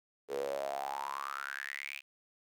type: tone with high-pass filter sweep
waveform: sawtooth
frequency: 69.3 Hz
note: C#2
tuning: in tune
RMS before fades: -39 dBFS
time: 0.28-2.02 s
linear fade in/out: 50 ms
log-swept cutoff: 430 to 2600 Hz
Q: 9.3
effects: none